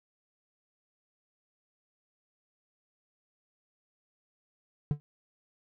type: tone with exponential decay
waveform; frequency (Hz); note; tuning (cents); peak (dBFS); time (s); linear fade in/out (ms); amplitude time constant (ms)
triangle; 146.83; D3; 0; -19; 4.91-5; 0; 19
effects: none